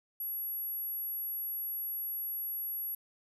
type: tone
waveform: sine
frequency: 11460 Hz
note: F9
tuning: 44 cents sharp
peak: -34 dBFS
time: 0.2-2.95 s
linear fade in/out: 5 ms
effects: none